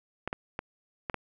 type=clicks; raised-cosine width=0.5 ms; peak=-17 dBFS; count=5; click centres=0.276 / 0.329 / 0.591 / 1.098 / 1.143 s; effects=none